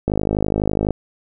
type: click train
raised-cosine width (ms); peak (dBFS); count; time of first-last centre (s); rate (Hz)
2; -5; 44; 0.08-0.907; 52
effects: none